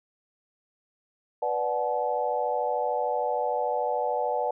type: chord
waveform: sine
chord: B minor seventh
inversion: none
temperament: equal with one note detuned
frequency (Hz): 493.9 / 587.3 / 740 / 859.9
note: B4 / D5 / F#5 / A5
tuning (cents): 0 / 0 / 0 / -40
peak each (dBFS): -30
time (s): 1.42-4.51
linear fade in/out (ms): 5
effects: none